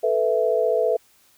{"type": "chord", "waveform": "sine", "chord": "A suspended second", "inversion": "none", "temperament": "just", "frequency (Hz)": [440, 495, 660], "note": ["A4", "B4", "E5"], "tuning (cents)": [0, 4, 2], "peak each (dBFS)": -22, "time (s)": [0.03, 0.97], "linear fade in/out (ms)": 10, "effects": ["white hiss -58 dBFS RMS until 1.37 s"]}